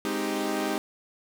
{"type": "chord", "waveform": "sawtooth", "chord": "Ab major seventh", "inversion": "none", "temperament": "equal", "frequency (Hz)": [207.7, 261.6, 311.1, 392], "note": ["Ab3", "C4", "Eb4", "G4"], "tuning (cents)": [0, 0, 0, 0], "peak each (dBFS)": [-30, -30, -27, -28], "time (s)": [0.05, 0.78], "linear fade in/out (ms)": 0, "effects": []}